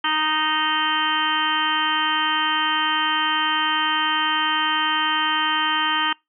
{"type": "harmonic tone with a mistuned harmonic", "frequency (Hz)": 310, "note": "D#4", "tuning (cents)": -6, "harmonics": [1, 3, 4, 5, 6, 7, 8, 9, 10], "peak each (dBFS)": [-33, -25, -25, -28, -27, -35, -35, -31, -24], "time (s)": [0.04, 6.13], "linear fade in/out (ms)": 5, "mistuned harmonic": 8, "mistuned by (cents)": 20, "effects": ["noise-tail reverb RT60 0.2 s tail -25 dB re dry"]}